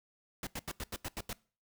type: noise bursts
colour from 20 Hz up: pink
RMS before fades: -39 dBFS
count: 8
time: 0.43-1.33 s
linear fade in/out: 2 ms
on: 39 ms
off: 84 ms
effects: noise-tail reverb RT60 0.4 s tail -23 dB re dry